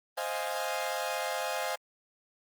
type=chord; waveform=sawtooth; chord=F minor seventh; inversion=second; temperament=equal; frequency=523.3 / 622.3 / 698.5 / 830.6 Hz; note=C5 / Eb5 / F5 / Ab5; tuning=0 / 0 / 0 / 0 cents; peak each=-33 dBFS; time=0.17-1.76 s; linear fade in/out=10 ms; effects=Opus 24 kbps